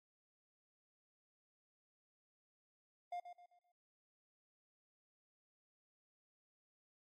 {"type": "tone with echo", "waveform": "triangle", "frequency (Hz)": 706, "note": "F5", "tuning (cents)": 19, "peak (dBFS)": -39, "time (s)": [3.12, 3.2], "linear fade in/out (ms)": 5, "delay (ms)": 130, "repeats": 4, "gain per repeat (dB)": -9, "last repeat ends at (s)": 3.72, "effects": ["noise-tail reverb RT60 0.6 s tail -25 dB re dry", "AAC 48 kbps"]}